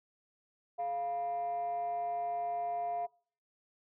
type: tone with frequency modulation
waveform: sine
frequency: 698 Hz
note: F5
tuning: 1 cent flat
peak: -31 dBFS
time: 0.78-3.07 s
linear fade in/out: 20 ms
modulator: 275 Hz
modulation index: 0.34
effects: noise-tail reverb RT60 0.5 s tail -26 dB re dry + tanh soft clip ceiling -29 dBFS